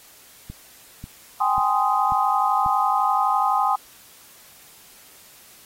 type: click train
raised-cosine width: 5 ms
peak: -22 dBFS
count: 5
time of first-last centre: 0.5-2.662 s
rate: 1.85 Hz
type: chord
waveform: sine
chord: Ab major seventh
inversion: third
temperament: just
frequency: 778.7 / 830.6 / 1038.3 / 1245.9 Hz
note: G5 / Ab5 / C6 / Eb6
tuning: -12 / 0 / -14 / +2 cents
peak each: -23 dBFS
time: 1.4-3.76 s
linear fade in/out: 10 ms
effects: white hiss -49 dBFS RMS until 5.65 s + AAC 48 kbps